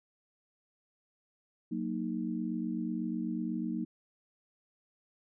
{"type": "chord", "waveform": "sine", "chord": "D# minor", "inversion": "first", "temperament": "equal", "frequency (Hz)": [185, 233.1, 311.1], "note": ["F#3", "A#3", "D#4"], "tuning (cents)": [0, 0, 0], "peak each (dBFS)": [-37, -35, -37], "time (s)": [1.71, 3.85], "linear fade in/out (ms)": 10, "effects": []}